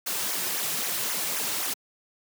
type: noise with flanger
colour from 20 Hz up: white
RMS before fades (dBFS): -29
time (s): 0.06-1.74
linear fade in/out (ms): 10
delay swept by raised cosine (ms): 0.23 to 4.33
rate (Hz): 3.8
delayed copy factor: -0.95
effects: high-pass 150 Hz 12 dB/octave